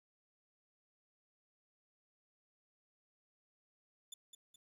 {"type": "tone with echo", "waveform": "20% pulse", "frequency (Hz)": 3502, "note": "A7", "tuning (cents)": -9, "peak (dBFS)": -40, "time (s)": [4.12, 4.14], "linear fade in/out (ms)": 5, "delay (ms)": 210, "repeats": 2, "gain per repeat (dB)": -7, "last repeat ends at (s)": 4.56, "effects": ["12-bit"]}